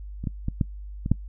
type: clicks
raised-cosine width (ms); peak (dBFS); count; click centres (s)
5; -20 / -14 / -14 / -9 / -16 / -6; 6; 0.24 / 0.272 / 0.484 / 0.612 / 1.061 / 1.116
effects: noise-tail reverb RT60 0.1 s tail -23 dB re dry + added 50 Hz sine -35 dBFS peak until 1.28 s